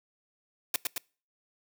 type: noise with echo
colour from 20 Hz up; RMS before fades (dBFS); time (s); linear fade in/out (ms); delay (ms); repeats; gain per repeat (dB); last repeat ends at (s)
white; -27; 0.74-0.76; 2; 110; 2; -3; 0.98
effects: noise-tail reverb RT60 0.4 s tail -26 dB re dry + high-pass 150 Hz 12 dB/octave